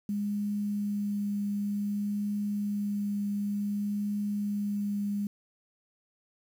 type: tone with vibrato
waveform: sine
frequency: 204.6 Hz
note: G#3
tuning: 26 cents flat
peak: -28 dBFS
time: 0.09-5.27 s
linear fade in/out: 2 ms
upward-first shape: triangle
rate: 0.55 Hz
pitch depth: 11 cents each way
effects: 9-bit